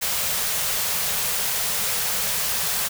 white band-stop noise, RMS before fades -24 dBFS, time 0.01-2.89 s, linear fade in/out 20 ms, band 220 to 400 Hz, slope 96 dB/octave, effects none

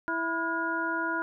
harmonic tone with a mistuned harmonic, 329.6 Hz, E4, in tune, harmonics 1 / 2 / 3 / 4 / 5, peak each -34 / -38 / -33 / -30 / -42 dBFS, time 0.08-1.22 s, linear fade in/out 0 ms, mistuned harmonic 4, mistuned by +140 cents, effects none

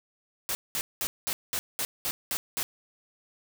white noise bursts, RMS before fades -30 dBFS, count 9, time 0.49-2.63 s, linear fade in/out 0 ms, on 60 ms, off 200 ms, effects none

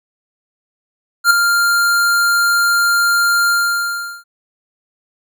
square tone with ADSR envelope, 1396.9 Hz, F6, in tune, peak -5 dBFS, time 1.24-4.24 s, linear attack 66 ms, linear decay 4 ms, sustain -7 dB, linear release 750 ms, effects none

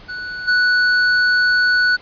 square tone with level steps, 1480 Hz, F#6, in tune, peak -26 / -13 dBFS, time 0.08-1.97 s, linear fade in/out 20 ms, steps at 0.47 s, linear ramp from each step 20 ms, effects pink hiss -43 dBFS RMS until 2.01 s + resampled to 11025 Hz

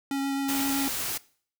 square tone with vibrato, 275.2 Hz, C#4, 12 cents flat, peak -27 dBFS, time 0.11-0.88 s, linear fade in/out 2 ms, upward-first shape triangle, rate 7.7 Hz, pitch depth 12 cents each way
white noise, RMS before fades -31 dBFS, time 0.48-1.18 s, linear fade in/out 10 ms
effects noise-tail reverb RT60 0.5 s tail -21 dB re dry

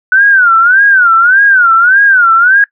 sine tone with vibrato, 1480 Hz, F#6, in tune, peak -3 dBFS, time 0.12-2.64 s, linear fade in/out 2 ms, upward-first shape sine, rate 1.7 Hz, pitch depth 180 cents each way, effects noise-tail reverb RT60 0.1 s tail -20 dB re dry

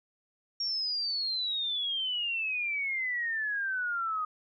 sine exponential sweep, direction down, 5588 to 1237 Hz, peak -29 dBFS, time 0.6-4.25 s, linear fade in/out 5 ms, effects none

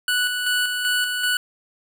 25% pulse tone with tremolo, 1479 Hz, F#6, 1 cent flat, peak -15 dBFS, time 0.08-1.37 s, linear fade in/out 2 ms, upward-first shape square, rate 2.6 Hz, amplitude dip 40%, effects none

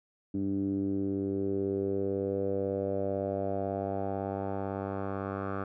10% pulse tone with low-pass filter sweep, 98 Hz, G2, in tune, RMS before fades -32 dBFS, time 0.34-5.64 s, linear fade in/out 5 ms, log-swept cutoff 270 to 1200 Hz, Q 4, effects none

